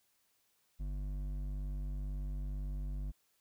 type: tone with hard clipping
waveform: triangle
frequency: 49 Hz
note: G1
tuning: in tune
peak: -38 dBFS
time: 0.79-3.12 s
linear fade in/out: 20 ms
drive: 13 dB
effects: white hiss -75 dBFS RMS until 3.4 s